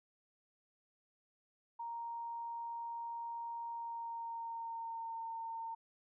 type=tone with pitch glide; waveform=sine; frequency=932.3 to 911 Hz; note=A#5 to A#5; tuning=0 to -40 cents; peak=-40 dBFS; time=1.79-5.75 s; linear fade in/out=10 ms; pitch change=-40 cents; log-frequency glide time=3.69-5.21 s; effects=none